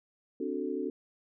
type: chord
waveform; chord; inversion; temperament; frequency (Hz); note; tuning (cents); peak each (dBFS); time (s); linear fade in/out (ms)
sine; D dominant seventh; third; equal; 261.6 / 293.7 / 370 / 440; C4 / D4 / F#4 / A4; 0 / 0 / 0 / 0; -37 / -36 / -36 / -37; 0.4-0.9; 5
effects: none